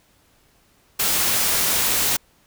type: noise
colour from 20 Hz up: white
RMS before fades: -20 dBFS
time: 0.99-2.17 s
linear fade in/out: 10 ms
effects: pink hiss -59 dBFS RMS until 2.46 s